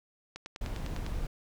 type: click train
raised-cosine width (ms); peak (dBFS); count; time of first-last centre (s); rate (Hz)
0.2; -24; 8; 0.36-1.064; 9.94
type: noise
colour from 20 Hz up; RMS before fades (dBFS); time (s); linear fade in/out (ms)
brown; -35; 0.61-1.27; 5
effects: none